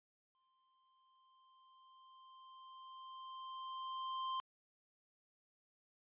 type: tone with exponential growth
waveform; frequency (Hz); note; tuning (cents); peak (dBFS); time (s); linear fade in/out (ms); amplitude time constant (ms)
square; 1046.5; C6; 0; -38; 0.35-4.4; 0; 880
effects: resampled to 8000 Hz